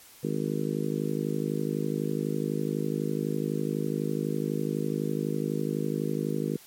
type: harmonic tone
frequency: 52 Hz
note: G#1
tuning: 3 cents sharp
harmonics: 3 / 4 / 5 / 6 / 7 / 8 / 9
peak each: -32 / -33 / -34 / -35 / -35 / -36 / -37 dBFS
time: 0.23-6.57 s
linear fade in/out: 10 ms
effects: white hiss -52 dBFS RMS until 6.66 s + MP3 64 kbps